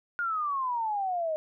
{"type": "exponential sweep", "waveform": "sine", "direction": "down", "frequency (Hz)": [1439, 612], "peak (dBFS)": -27, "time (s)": [0.19, 1.36], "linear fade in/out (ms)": 0, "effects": []}